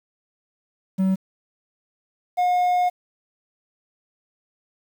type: tone pair in turn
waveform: triangle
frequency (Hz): 190.1 / 719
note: F#3 / F#5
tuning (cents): +47 / -50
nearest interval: octave + major seventh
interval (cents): 2303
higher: second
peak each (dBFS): -15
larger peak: neither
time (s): 0.98-1.16 / 2.37-2.9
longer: second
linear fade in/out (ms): 20
effects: 8-bit